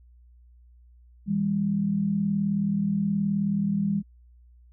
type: tone pair together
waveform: sine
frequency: 162.7 / 201.6 Hz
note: E3 / G3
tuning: -22 / +49 cents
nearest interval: major third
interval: 371 cents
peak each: -29 / -23 dBFS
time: 1.26-4.03 s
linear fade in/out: 50 ms
effects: added 60 Hz sine -51 dBFS peak until 4.72 s